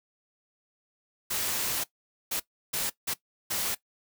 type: noise bursts at uneven times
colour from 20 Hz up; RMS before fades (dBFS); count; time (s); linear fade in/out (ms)
white; -30; 5; 1.3-1.84 / 2.31-2.4 / 2.73-2.9 / 3.07-3.14 / 3.5-3.75; 10
effects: noise-tail reverb RT60 0.1 s tail -18 dB re dry